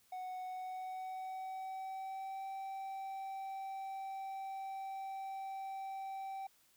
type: tone with pitch glide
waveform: triangle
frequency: 740 to 775 Hz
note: F#5 to G5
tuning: 0 to -20 cents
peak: -39 dBFS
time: 0.12-6.47 s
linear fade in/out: 5 ms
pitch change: +80 cents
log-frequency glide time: 0.44-2.46 s
effects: white hiss -70 dBFS RMS until 6.76 s